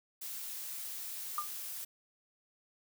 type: noise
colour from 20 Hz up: blue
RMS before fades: -42 dBFS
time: 0.21-1.85 s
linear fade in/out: 10 ms
type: tone with exponential decay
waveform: sine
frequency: 1203 Hz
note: D6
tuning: 41 cents sharp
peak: -28 dBFS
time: 1.38-1.5 s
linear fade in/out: 2 ms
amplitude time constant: 24 ms
effects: none